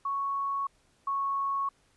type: tone pair in turn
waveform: sine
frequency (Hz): 1109 / 1104.3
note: C#6 / C#6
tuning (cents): 0 / -7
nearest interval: unison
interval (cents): 7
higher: first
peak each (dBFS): -28 / -27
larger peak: second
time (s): 0.05-0.67 / 1.07-1.69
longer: neither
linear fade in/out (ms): 5
effects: pink hiss -67 dBFS RMS until 1.96 s + resampled to 24000 Hz